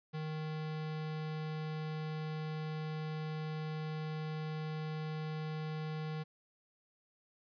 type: tone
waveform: square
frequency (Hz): 155.56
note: D#3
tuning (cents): 0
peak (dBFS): -38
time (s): 0.13-6.24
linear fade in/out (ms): 20
effects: resampled to 11025 Hz + 12-bit